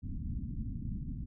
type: low-pass noise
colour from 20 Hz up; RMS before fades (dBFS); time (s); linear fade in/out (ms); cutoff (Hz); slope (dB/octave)
pink; -38; 0.02-1.26; 20; 260; 48
effects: none